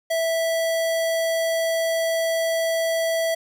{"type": "tone", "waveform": "square", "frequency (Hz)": 657, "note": "E5", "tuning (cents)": -6, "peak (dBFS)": -21, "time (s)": [0.1, 3.35], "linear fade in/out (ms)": 10, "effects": []}